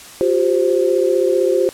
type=chord; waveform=sine; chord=F suspended second; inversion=none; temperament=equal with one note detuned; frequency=356.4 / 392 / 523.3 Hz; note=F4 / G4 / C5; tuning=+35 / 0 / 0 cents; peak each=-17 dBFS; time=0.21-1.69 s; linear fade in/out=0 ms; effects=white hiss -38 dBFS RMS until 1.73 s + low-pass 11000 Hz 12 dB/octave